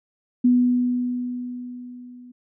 sine tone with level ramp, 246.9 Hz, B3, in tune, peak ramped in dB -12 to -41 dBFS, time 0.44-2.32 s, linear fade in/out 10 ms, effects none

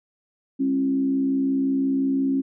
sine tone with frequency modulation, 270 Hz, C#4, 45 cents flat, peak -19 dBFS, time 0.59-2.42 s, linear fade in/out 20 ms, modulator 65.7 Hz, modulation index 0.48, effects none

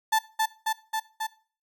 35% pulse tone with echo, 880 Hz, A5, in tune, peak -18 dBFS, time 0.12-0.19 s, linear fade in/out 10 ms, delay 270 ms, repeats 4, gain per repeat -2 dB, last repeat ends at 1.27 s, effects noise-tail reverb RT60 0.4 s tail -19 dB re dry

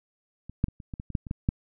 clicks, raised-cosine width 5 ms, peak -27 / -9 / -25 / -30 / -23 / -23 / -25 / -12 / -26 / -17 / -10 dBFS, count 11, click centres 0.496 / 0.641 / 0.684 / 0.802 / 0.938 / 0.999 / 1.103 / 1.152 / 1.268 / 1.311 / 1.489 s, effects none

